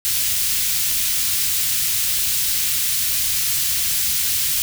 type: band-stop noise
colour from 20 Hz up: white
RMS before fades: -20 dBFS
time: 0.05-4.62 s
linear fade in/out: 0 ms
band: 120 to 2500 Hz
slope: 12 dB/octave
effects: none